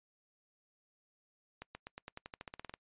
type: accelerating click train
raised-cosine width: 0.3 ms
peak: -28 dBFS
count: 15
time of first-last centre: 1.62-2.739 s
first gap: 130 ms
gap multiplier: 0.92
effects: noise-tail reverb RT60 0.1 s tail -25 dB re dry + resampled to 8000 Hz